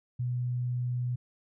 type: tone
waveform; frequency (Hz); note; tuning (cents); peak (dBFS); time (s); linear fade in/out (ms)
sine; 123.47; B2; 0; -28; 0.19-1.16; 10
effects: none